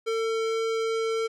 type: tone with low-pass filter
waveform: square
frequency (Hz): 449.7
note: A4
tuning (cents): +38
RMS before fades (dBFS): -27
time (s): 0.06-1.28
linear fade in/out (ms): 20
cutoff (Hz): 6300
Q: 0.57
effects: none